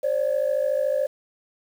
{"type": "tone pair together", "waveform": "sine", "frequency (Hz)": [533.6, 587.3], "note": ["C5", "D5"], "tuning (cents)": [34, 0], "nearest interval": "major second", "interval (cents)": 166, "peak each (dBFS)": -22, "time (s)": [0.03, 1.07], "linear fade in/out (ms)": 10, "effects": ["tanh soft clip ceiling -15 dBFS", "8-bit"]}